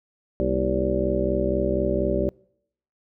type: harmonic tone with a mistuned harmonic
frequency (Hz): 64.2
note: C2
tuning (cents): -32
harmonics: 1 / 2 / 3 / 4 / 5 / 6 / 7 / 8 / 9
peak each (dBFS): -29 / -34 / -30 / -31 / -29 / -26 / -37 / -32 / -26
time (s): 0.4-2.29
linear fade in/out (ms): 0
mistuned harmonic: 4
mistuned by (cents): -140
effects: noise-tail reverb RT60 0.7 s tail -26 dB re dry